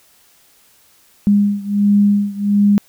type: beating tone pair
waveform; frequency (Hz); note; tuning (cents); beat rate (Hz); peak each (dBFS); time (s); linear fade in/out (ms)
sine; 203.1 / 204.5; G#3 / G#3; -38 / -26; 1.4; -13 / -15; 1.27-2.78; 0
effects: white hiss -52 dBFS RMS until 2.88 s